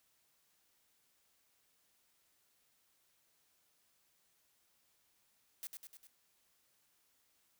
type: noise with echo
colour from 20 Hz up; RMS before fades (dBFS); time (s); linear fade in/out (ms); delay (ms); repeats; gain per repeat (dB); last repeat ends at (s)
blue; -44; 5.63-5.67; 0; 100; 4; -4; 6.07
effects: white hiss -75 dBFS RMS until 7.59 s